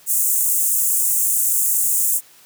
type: high-pass noise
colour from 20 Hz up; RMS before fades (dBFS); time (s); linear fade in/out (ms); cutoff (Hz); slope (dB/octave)
pink; -18; 0.06-2.21; 50; 7200; 48
effects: white hiss -49 dBFS RMS until 2.45 s + high-pass 100 Hz 12 dB/octave